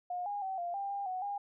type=tone with pitch steps; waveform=sine; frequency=716 / 816 / 765 / 696 / 795 / 801 / 741 / 809 Hz; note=F5 / G#5 / G5 / F5 / G5 / G5 / F#5 / G#5; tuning=+43 / -31 / -42 / -6 / +24 / +37 / +2 / -46 cents; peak=-34 dBFS; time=0.1-1.38 s; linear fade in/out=5 ms; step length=160 ms; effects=none